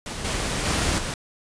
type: noise with level steps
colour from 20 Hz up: pink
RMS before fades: -32 / -26 / -23 / -29 dBFS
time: 0.06-1.14 s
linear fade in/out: 2 ms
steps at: 0.24 / 0.65 / 0.98 s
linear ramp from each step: 10 ms
effects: resampled to 22050 Hz